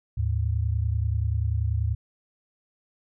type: tone pair together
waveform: sine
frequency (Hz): 76.4 / 106.74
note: D#2 / G#2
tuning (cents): -31 / +48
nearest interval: tritone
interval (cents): 579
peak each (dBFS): -25 / -25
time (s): 0.17-1.95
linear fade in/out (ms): 10
effects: none